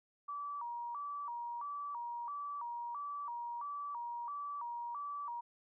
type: tone with vibrato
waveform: sine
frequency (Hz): 1046.5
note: C6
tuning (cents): 0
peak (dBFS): -39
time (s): 0.28-5.41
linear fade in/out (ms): 10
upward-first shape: square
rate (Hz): 1.5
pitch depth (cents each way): 170
effects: none